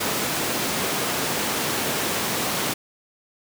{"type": "high-pass noise", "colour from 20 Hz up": "pink", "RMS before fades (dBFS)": -25, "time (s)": [0, 2.74], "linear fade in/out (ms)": 10, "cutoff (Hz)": 190, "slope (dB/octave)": 12, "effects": []}